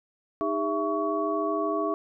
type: tone cluster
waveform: sine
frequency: 311.3 / 404.4 / 664 / 1123 Hz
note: D#4 / G#4 / E5 / C#6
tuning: +1 / -46 / +12 / +22 cents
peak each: -30 dBFS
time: 0.41-1.94 s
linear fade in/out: 0 ms
effects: none